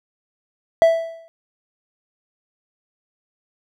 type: tone with exponential decay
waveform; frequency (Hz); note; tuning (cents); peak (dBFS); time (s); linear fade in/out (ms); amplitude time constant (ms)
triangle; 659.3; E5; 0; -5; 0.82-1.28; 0; 100
effects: none